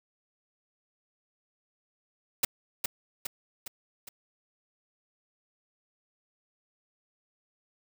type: noise with echo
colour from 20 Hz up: white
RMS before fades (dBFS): -24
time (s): 2.43-2.45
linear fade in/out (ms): 5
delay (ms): 410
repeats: 4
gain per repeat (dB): -5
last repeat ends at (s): 4.09
effects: none